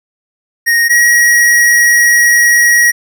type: tone pair in turn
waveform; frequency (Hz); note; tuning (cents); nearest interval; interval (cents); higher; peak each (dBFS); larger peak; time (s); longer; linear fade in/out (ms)
square; 1864.7 / 1901.7; A#6 / A#6; 0 / +34; unison; 34; second; -8 / -6; second; 0.66-0.89 / 0.89-2.92; second; 20
effects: none

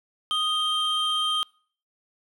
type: tone pair together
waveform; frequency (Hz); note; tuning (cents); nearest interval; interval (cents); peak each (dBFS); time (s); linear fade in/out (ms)
triangle; 1244.5 / 3158; D#6 / G7; 0 / +12; octave + major third; 1612; -26 / -22; 0.31-1.43; 0
effects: noise-tail reverb RT60 0.5 s tail -26 dB re dry

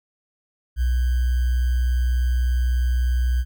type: tone with sample-and-hold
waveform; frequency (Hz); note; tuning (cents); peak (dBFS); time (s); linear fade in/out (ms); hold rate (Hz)
sine; 61.74; B1; 0; -17; 0.76-3.45; 50; 1575
effects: none

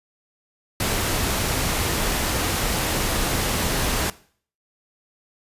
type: noise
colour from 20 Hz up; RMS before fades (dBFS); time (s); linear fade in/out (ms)
pink; -23; 0.8-4.1; 2
effects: noise-tail reverb RT60 0.5 s tail -19 dB re dry + resampled to 32000 Hz

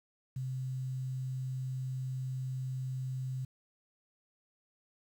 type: tone with quantisation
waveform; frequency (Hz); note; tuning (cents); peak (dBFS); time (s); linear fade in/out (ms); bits
sine; 130; C3; -11; -34; 0.36-3.45; 5; 10
effects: none

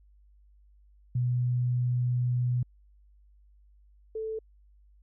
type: tone pair in turn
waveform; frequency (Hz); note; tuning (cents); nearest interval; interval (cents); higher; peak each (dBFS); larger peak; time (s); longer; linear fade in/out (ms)
sine; 123.47 / 440; B2 / A4; 0 / 0; octave + minor seventh; 2200; second; -24 / -31; first; 1.15-2.63 / 4.15-4.39; first; 5
effects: added 50 Hz sine -56 dBFS peak until 5.02 s

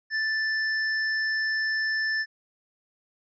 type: tone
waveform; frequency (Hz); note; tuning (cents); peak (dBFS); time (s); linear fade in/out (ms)
square; 1760; A6; 0; -25; 0.1-2.26; 50
effects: resampled to 16000 Hz

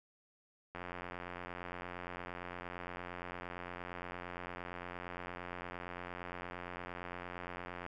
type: click train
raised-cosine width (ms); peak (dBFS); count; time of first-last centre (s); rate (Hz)
0.5; -28; 632; 0.75-7.864; 88.7
effects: none

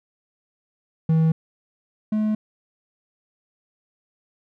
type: tone pair in turn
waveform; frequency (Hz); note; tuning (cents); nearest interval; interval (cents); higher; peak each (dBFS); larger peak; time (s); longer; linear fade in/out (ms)
triangle; 160.7 / 214.5; E3 / A3; -44 / -44; perfect fourth; 500; second; -13 / -17; first; 1.09-1.32 / 2.12-2.35; neither; 5
effects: none

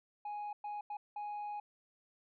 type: tone bursts at uneven times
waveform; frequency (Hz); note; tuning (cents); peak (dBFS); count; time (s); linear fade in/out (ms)
sine; 830.6; G#5; 0; -36; 4; 0.25-0.53 / 0.64-0.81 / 0.9-0.97 / 1.16-1.6; 5
effects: tanh soft clip ceiling -38 dBFS

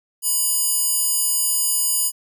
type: tone with high-pass filter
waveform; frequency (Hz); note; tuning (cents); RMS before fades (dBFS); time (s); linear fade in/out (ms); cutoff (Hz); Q
square; 982; B5; -10; -20; 0.22-2.12; 50; 8900; 1.4
effects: none

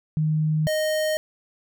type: tone pair in turn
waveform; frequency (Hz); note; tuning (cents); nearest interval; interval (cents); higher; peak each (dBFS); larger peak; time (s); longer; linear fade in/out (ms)
sine / square; 155 / 620; D#3 / D#5; -6 / -6; 2 octaves; 2400; second; -19 / -22; first; 0.17-0.67 / 0.67-1.17; neither; 0
effects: none

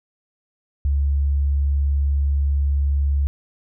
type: tone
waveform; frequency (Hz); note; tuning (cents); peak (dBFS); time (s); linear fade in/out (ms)
sine; 70.4; C#2; +27; -16; 0.85-3.27; 0
effects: none

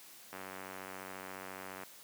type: click train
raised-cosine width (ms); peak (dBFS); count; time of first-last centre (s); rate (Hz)
0.5; -29; 143; 0.33-1.834; 94.4
effects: white hiss -55 dBFS RMS until 2.03 s + high-pass 150 Hz 12 dB/octave

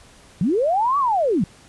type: linear two-way sweep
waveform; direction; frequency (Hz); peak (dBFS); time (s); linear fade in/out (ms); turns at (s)
sine; up then down; 148.7 to 1166 to 148.7; -16; 0.41-1.44; 2; 0.98
effects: pink hiss -49 dBFS RMS until 1.68 s + resampled to 24000 Hz

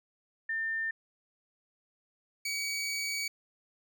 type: tone pair in turn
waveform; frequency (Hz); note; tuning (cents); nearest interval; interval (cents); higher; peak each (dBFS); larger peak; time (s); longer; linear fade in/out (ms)
sine / 20% pulse; 1800 / 2266; A6 / C#7; +39 / +37; major third; 398; second; -30 / -27; second; 0.49-0.91 / 2.45-3.28; second; 5
effects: none

